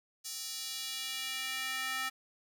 square tone with high-pass filter sweep, 261.6 Hz, C4, in tune, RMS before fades -38 dBFS, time 0.24-2.1 s, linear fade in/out 20 ms, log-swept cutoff 5600 to 1500 Hz, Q 1.5, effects none

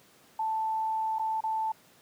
sine tone with dropouts, 881 Hz, A5, 2 cents sharp, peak -27 dBFS, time 0.39-1.72 s, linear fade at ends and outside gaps 5 ms, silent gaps 1.186-1.194 / 1.407-1.437 s, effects pink hiss -59 dBFS RMS until 2.01 s + high-pass 150 Hz 12 dB/octave

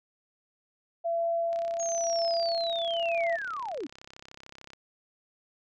sine tone with tremolo, 674 Hz, E5, 38 cents sharp, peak -25 dBFS, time 1.04-3.37 s, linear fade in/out 20 ms, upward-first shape sine, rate 1 Hz, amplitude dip 35%
click train, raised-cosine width 0.2 ms, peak -29 dBFS, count 108, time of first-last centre 1.53-4.734 s, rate 33.4 Hz
sine linear sweep, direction down, 6645 to 237 Hz, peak -32 dBFS, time 1.79-3.87 s, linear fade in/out 10 ms
effects none

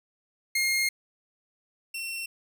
sawtooth tone pair in turn, 2134 / 2711 Hz, C7 / E7, +34 / +48 cents, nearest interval major third, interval 414 cents, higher second, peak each -20 / -29 dBFS, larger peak first, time 0.55-0.89 / 1.94-2.26 s, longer first, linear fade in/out 5 ms, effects none

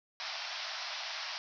white band-pass noise, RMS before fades -40 dBFS, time 0.2-1.38 s, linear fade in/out 0 ms, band 610 to 5600 Hz, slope 96 dB/octave, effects none

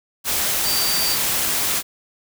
sine tone in noise, 4647 Hz, D8, 19 cents flat, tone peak -22 dBFS, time 0.63-1.18 s, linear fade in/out 50 ms, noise white, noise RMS -21 dBFS, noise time 0.24-1.83 s, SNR -4 dB, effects none

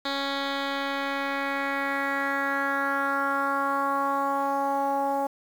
10% pulse tone with low-pass filter sweep, 277.2 Hz, C#4, in tune, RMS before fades -27 dBFS, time 0.05-5.27 s, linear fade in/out 5 ms, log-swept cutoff 3800 to 760 Hz, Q 3.2, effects 8-bit

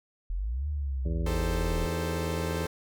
sine linear two-way sweep, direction up then down, 38.35 to 75.3 to 38.35 Hz, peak -28 dBFS, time 0.3-1.86 s, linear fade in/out 0 ms, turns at 0.68 s
harmonic tone, 82.2 Hz, E2, 4 cents flat, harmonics 1 / 2 / 3 / 4 / 5 / 6 / 7, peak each -33 / -34 / -43 / -41 / -42 / -49 / -45 dBFS, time 1.05-2.66 s, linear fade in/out 5 ms
sawtooth chord, A half-diminished seventh, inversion second, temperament equal, 311.1 / 392 / 440 / 523.3 Hz, Eb4 / G4 / A4 / C5, 0 / 0 / 0 / 0 cents, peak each -37 / -37 / -32 / -33 dBFS, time 1.26-2.67 s, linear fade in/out 5 ms
effects none

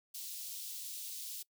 white high-pass noise, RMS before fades -44 dBFS, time 0.14-1.43 s, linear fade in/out 10 ms, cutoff 3300 Hz, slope 24 dB/octave, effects noise-tail reverb RT60 0.1 s tail -22 dB re dry

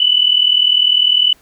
sine tone pair together, 2960 / 3000 Hz, F#7 / F#7, 0 / +23 cents, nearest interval unison, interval 23 cents, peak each -12 dBFS, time 0-1.33 s, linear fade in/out 5 ms, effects pink hiss -51 dBFS RMS until 1.41 s

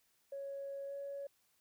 sine tone with pitch glide, 554.4 to 559.9 Hz, C#5 to C#5, 0 to +17 cents, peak -40 dBFS, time 0.32-1.27 s, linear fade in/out 5 ms, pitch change +17 cents, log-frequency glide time 0.86-0.93 s, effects tanh soft clip ceiling -36 dBFS + white hiss -75 dBFS RMS until 1.6 s

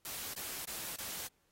white noise bursts, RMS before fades -42 dBFS, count 4, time 0.05-1.273 s, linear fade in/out 5 ms, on 290 ms, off 21 ms, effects pink hiss -75 dBFS RMS until 1.51 s + AAC 48 kbps

